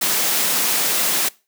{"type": "high-pass noise", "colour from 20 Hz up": "white", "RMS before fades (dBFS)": -19, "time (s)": [0.01, 1.29], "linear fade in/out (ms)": 10, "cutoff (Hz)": 150, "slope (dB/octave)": 96, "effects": ["noise-tail reverb RT60 0.3 s tail -22 dB re dry"]}